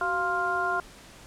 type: harmonic tone with a mistuned harmonic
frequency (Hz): 350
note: F4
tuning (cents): +4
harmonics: 1 / 2 / 3 / 4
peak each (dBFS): -34 / -30 / -30 / -28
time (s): 0.01-0.8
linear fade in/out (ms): 2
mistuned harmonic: 1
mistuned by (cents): +120
effects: pink hiss -49 dBFS RMS until 1.26 s + low-pass 10000 Hz 12 dB/octave